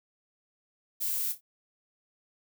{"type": "noise with echo", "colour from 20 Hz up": "violet", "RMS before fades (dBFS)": -31, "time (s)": [1, 1.33], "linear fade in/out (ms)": 20, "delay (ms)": 27, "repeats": 3, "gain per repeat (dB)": -10, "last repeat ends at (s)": 1.411, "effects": []}